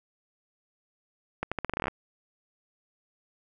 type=accelerating click train; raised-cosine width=0.5 ms; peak=-14 dBFS; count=13; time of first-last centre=1.43-1.882 s; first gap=86 ms; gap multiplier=0.83; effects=none